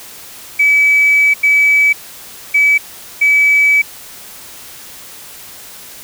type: tone bursts at uneven times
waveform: sine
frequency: 2291 Hz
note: D7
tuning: 44 cents flat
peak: -6 dBFS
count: 4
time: 0.59-1.34 / 1.43-1.93 / 2.54-2.78 / 3.21-3.82 s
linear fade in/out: 10 ms
effects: tanh soft clip ceiling -2 dBFS + white hiss -34 dBFS RMS until 6.03 s